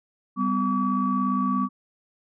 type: tone cluster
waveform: sine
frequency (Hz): 195.7 / 253 / 1142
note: G3 / B3 / D6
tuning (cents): -3 / +42 / -49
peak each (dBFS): -25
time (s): 0.36-1.69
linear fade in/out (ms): 50
effects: tanh soft clip ceiling -11 dBFS